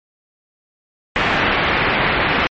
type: low-pass noise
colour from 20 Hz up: white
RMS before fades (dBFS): -17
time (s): 1.16-2.47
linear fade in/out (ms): 0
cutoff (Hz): 2600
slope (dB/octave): 24
effects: MP3 32 kbps